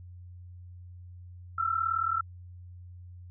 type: tone pair together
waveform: sine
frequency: 1318.5 / 1357.1 Hz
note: E6 / E6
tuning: 0 / +50 cents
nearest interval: unison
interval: 50 cents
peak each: -29 / -29 dBFS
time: 1.58-2.21 s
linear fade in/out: 5 ms
effects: added 89 Hz sine -44 dBFS peak until 3.3 s